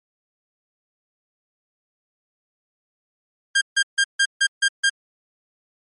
sawtooth tone bursts, 1604 Hz, G6, 39 cents sharp, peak -11 dBFS, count 7, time 3.55-4.898 s, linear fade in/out 10 ms, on 64 ms, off 150 ms, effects MP3 48 kbps

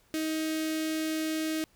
sawtooth tone with notch filter, 315.1 Hz, D#4, 22 cents sharp, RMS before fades -31 dBFS, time 0.14-1.64 s, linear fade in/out 0 ms, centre 940 Hz, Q 0.8, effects pink hiss -65 dBFS RMS until 1.75 s

